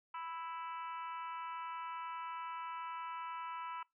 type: harmonic tone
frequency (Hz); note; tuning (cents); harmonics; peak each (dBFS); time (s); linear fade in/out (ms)
329.6; E4; 0; 3 / 4 / 5 / 6 / 7 / 8 / 9; -43 / -46 / -59 / -60 / -57 / -57 / -61; 0.14-3.83; 5
effects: noise-tail reverb RT60 0.2 s tail -24 dB re dry